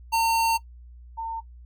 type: tone pair in turn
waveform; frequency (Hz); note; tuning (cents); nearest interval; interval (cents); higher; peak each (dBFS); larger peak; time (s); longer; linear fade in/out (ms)
square / sine; 910 / 906; A#5 / A#5; -42 / -50; unison; 8; first; -20 / -28; first; 0.12-0.58 / 1.17-1.41; first; 20
effects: noise-tail reverb RT60 0.1 s tail -19 dB re dry + added 60 Hz sine -43 dBFS peak until 1.65 s